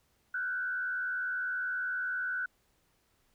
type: tone with frequency modulation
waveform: sine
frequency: 1495 Hz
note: F#6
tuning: 17 cents sharp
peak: -31 dBFS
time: 0.34-2.46 s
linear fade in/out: 5 ms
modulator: 80.1 Hz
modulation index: 0.76
effects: pink hiss -72 dBFS RMS until 3.34 s